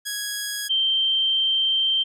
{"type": "tone pair in turn", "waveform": ["10% pulse", "sine"], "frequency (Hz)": [1661.2, 3136], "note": ["G#6", "G7"], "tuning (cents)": [0, 0], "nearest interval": "major seventh", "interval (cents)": 1100, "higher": "second", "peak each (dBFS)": -18, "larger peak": "neither", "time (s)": [[0.05, 0.69], [0.69, 2.04]], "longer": "second", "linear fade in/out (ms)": 20, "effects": []}